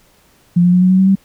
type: tone with pitch steps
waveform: sine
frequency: 174.61 / 177.66 / 180.77 / 183.93 / 187.14 / 190.41 / 193.74 Hz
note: F3 / F3 / F#3 / F#3 / F#3 / F#3 / G3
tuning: 0 / +30 / -40 / -10 / +20 / +50 / -20 cents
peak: -7 dBFS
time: 0.56-1.155 s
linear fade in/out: 10 ms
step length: 85 ms
effects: pink hiss -52 dBFS RMS until 1.24 s